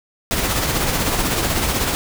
pink noise with tremolo, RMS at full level -18 dBFS, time 0.31-1.95 s, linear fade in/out 0 ms, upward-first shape sine, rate 16 Hz, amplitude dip 40%, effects none

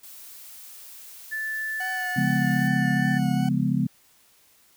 blue noise, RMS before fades -44 dBFS, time 0.03-2.68 s, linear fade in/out 5 ms
sine tone with pitch glide, 1751 to 1767.3 Hz, A6 to A6, -9 to +7 cents, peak -27 dBFS, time 1.31-3.19 s, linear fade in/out 20 ms, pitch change +16 cents, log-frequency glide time 2.29-2.54 s
40% pulse tone with vibrato, 740 Hz, F#5, in tune, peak -31 dBFS, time 1.8-3.49 s, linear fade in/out 5 ms, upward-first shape triangle, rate 2.5 Hz, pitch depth 27 cents each way
sine chord, C# dominant seventh, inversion none, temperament just, 138.59 / 173.24 / 207.9 / 249.5 Hz, C#3 / E#3 / G#3 / B3, 0 / -14 / +2 / +18 cents, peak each -26 dBFS, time 2.16-3.87 s, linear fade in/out 10 ms
effects white hiss -59 dBFS RMS until 4.76 s

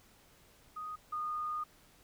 sine tone pair in turn, 1244.5 / 1226.7 Hz, D#6 / D#6, 0 / -25 cents, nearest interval unison, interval 25 cents, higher first, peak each -39 / -34 dBFS, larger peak second, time 0.76-0.96 / 1.12-1.64 s, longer second, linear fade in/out 10 ms, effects pink hiss -63 dBFS RMS until 2.03 s

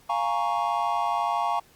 triangle chord, Bb minor seventh, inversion second, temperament equal, 698.5 / 830.6 / 932.3 / 1108.7 Hz, F5 / Ab5 / Bb5 / Db6, 0 / 0 / 0 / 0 cents, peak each -27 dBFS, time 0.09-1.6 s, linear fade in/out 10 ms, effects pink hiss -57 dBFS RMS until 1.75 s + Opus 48 kbps

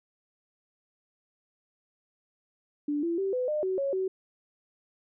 sine tone with pitch steps, 292.9 / 338 / 388.2 / 503 / 605 / 376.2 / 552 / 377.7 Hz, D4 / E4 / G4 / B4 / D#5 / F#4 / C#5 / F#4, -5 / +43 / -17 / +32 / -49 / +29 / -7 / +36 cents, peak -26 dBFS, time 2.88-4.08 s, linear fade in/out 5 ms, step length 150 ms, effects none

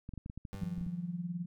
clicks, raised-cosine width 5 ms, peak -30 dBFS, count 12, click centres 0.091 / 0.137 / 0.177 / 0.261 / 0.299 / 0.376 / 0.452 / 0.546 / 0.634 / 0.781 / 0.812 / 0.865 s
30% pulse tone with exponential decay, 98 Hz, G2, in tune, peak -38 dBFS, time 0.53-1.36 s, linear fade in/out 0 ms, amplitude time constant 180 ms
sine tone with tremolo, 174.61 Hz, F3, in tune, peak -32 dBFS, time 0.61-1.46 s, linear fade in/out 10 ms, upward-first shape sine, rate 19 Hz, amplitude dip 70%
effects none

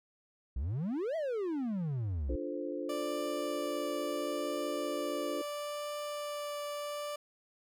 triangle exponential two-way sweep, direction up then down, 56.6 to 672 to 56.6 Hz, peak -30 dBFS, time 0.56-2.36 s, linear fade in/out 5 ms, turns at 1.16 s
sine chord, D minor seventh, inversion none, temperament equal, 293.7 / 349.2 / 440 / 523.3 Hz, D4 / F4 / A4 / C5, 0 / 0 / 0 / 0 cents, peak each -39 / -40 / -43 / -40 dBFS, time 2.29-5.42 s, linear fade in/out 5 ms
30% pulse tone with vibrato, 587 Hz, D5, 1 cent flat, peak -34 dBFS, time 2.89-7.16 s, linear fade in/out 5 ms, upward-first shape triangle, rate 0.73 Hz, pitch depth 9 cents each way
effects none

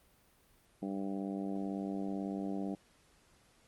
harmonic tone, 98 Hz, G2, in tune, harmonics 2 / 3 / 4 / 5 / 6 / 7 / 8, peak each -38 / -39 / -46 / -49 / -50 / -48 / -52 dBFS, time 0.82-2.75 s, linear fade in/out 5 ms, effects pink hiss -67 dBFS RMS until 3.67 s + Opus 32 kbps

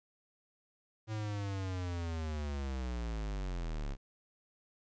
square linear sweep, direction down, 110.2 to 33 Hz, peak -36 dBFS, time 1.07-3.97 s, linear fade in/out 50 ms, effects resampled to 16000 Hz + 12-bit

